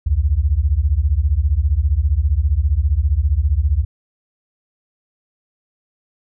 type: beating tone pair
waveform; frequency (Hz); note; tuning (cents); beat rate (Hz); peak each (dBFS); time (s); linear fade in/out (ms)
sine; 65.41 / 80.41; C2 / E2; 0 / -42; 15; -16; 0.06-3.85; 10
effects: none